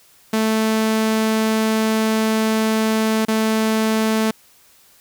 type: tone with dropouts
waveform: sawtooth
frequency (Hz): 219.8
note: A3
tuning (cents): -2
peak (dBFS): -12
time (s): 0.33-4.31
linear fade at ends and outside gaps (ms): 5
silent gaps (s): 3.252-3.282
effects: white hiss -52 dBFS RMS until 5 s